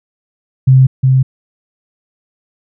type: tone with echo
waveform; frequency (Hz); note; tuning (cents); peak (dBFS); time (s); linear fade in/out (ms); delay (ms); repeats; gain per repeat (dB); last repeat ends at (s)
sine; 131.2; C3; +5; -3; 0.67-0.87; 10; 360; 1; -3; 1.23
effects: none